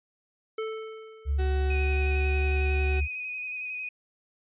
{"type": "tone with exponential decay", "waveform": "square", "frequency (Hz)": 440, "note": "A4", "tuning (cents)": 0, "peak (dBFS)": -29, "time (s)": [0.58, 1.87], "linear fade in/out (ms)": 5, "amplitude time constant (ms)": 280}
{"type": "tone with pitch glide", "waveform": "sine", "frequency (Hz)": [70, 70.9], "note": ["C#2", "C#2"], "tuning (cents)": [18, 40], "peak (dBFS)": -23, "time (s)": [1.25, 3.08], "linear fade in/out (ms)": 50, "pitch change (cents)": 22, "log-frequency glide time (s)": [1.72, 2.46]}
{"type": "tone", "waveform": "35% pulse", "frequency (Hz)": 374.8, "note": "F#4", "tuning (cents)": 22, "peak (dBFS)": -30, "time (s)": [1.38, 3.01], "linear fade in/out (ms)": 20}
{"type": "tone with vibrato", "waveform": "sine", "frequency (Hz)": 2500, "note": "D#7", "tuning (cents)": 8, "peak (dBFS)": -32, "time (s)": [1.7, 3.89], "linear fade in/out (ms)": 5, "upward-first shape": "square", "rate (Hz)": 11, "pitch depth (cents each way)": 19}
{"effects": ["resampled to 8000 Hz"]}